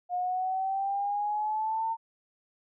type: exponential sweep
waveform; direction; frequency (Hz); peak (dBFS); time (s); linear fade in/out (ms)
sine; up; 713 to 911; -27; 0.09-1.97; 50
effects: none